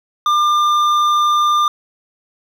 triangle tone with hard clipping, 1198 Hz, D6, 34 cents sharp, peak -13 dBFS, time 0.26-1.68 s, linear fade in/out 2 ms, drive 11 dB, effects none

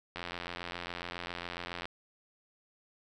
click train, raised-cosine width 0.3 ms, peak -22 dBFS, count 149, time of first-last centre 0.16-1.855 s, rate 87.3 Hz, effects none

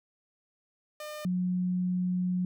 sawtooth / sine tone pair in turn, 604 / 181.19 Hz, D5 / F#3, +48 / -36 cents, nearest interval octave + major sixth, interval 2084 cents, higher first, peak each -34 / -26 dBFS, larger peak second, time 1-1.25 / 1.25-2.45 s, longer second, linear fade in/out 2 ms, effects none

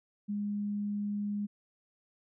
sine tone, 205.5 Hz, G#3, 18 cents flat, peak -31 dBFS, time 0.28-1.47 s, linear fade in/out 20 ms, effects none

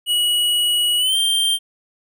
square tone with pitch glide, 2918 to 3164 Hz, F#7 to G7, -25 to +15 cents, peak -16 dBFS, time 0.06-1.59 s, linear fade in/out 50 ms, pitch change +140 cents, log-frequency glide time 0.98-1.16 s, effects none

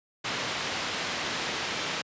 white low-pass noise, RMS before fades -32 dBFS, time 0.24-2.02 s, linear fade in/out 10 ms, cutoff 3700 Hz, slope 12 dB/octave, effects high-pass 100 Hz 12 dB/octave + resampled to 16000 Hz

